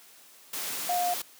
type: tone in noise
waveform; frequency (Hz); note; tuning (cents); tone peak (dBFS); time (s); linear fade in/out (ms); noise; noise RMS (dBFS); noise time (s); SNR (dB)
sine; 711; F5; +31; -25; 0.89-1.14; 5; white; -34; 0.53-1.22; +6
effects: white hiss -54 dBFS RMS until 1.39 s + high-pass 200 Hz 12 dB/octave